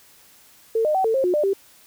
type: tone with pitch steps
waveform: sine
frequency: 449.5 / 609 / 761 / 447.4 / 534 / 360 / 597 / 392.1 Hz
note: A4 / D#5 / F#5 / A4 / C5 / F#4 / D5 / G4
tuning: +37 / -37 / +48 / +29 / +35 / -47 / +28 / 0 cents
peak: -17 dBFS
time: 0.75-1.534 s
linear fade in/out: 5 ms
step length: 98 ms
effects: white hiss -52 dBFS RMS until 1.86 s